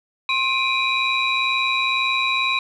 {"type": "tone cluster", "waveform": "sine", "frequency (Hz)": [1064, 2370, 2492, 3907], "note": ["C6", "D7", "D#7", "B7"], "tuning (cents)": [29, 15, 2, -19], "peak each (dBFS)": -23, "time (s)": [0.29, 2.59], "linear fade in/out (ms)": 2, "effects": ["tanh soft clip ceiling -10 dBFS"]}